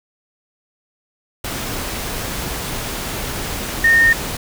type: tone in noise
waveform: sine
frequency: 1835 Hz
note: A#6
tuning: 28 cents flat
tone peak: -9 dBFS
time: 3.84-4.13 s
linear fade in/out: 5 ms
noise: pink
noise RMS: -25 dBFS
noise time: 1.44-4.37 s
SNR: +13 dB
effects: none